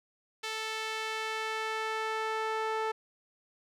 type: tone with band-pass filter sweep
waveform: sawtooth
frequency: 440 Hz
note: A4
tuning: in tune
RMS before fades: -34 dBFS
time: 0.43-2.92 s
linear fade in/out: 10 ms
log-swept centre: 3300 to 1000 Hz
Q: 0.85
effects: none